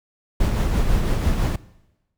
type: noise with tremolo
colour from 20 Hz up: brown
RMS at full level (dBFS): -18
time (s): 0.4-1.56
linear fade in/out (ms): 5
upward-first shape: sine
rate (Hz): 6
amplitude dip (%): 35
effects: noise-tail reverb RT60 1.0 s tail -20 dB re dry